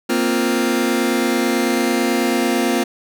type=chord; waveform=sawtooth; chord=Bb suspended second; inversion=none; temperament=just; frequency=233.1 / 262.2 / 349.6 Hz; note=Bb3 / C4 / F4; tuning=0 / +4 / +2 cents; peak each=-16 dBFS; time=0.09-2.84 s; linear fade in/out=10 ms; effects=none